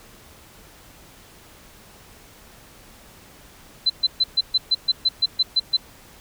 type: tone bursts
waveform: sine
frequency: 4050 Hz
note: B7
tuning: 43 cents sharp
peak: -14 dBFS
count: 12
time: 3.86-5.77 s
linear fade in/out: 10 ms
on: 40 ms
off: 130 ms
effects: pink hiss -48 dBFS RMS until 6.2 s